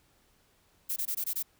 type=noise bursts; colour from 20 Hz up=violet; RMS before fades=-32 dBFS; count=6; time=0.89-1.428 s; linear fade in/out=10 ms; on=73 ms; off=20 ms; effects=pink hiss -67 dBFS RMS until 1.59 s